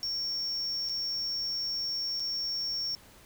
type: tone with dropouts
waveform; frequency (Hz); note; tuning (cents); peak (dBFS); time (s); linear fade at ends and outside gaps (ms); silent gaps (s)
triangle; 5490; F8; -31; -29; 0.03-2.95; 0; 0.889-0.895 / 2.197-2.202
effects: pink hiss -55 dBFS RMS until 3.25 s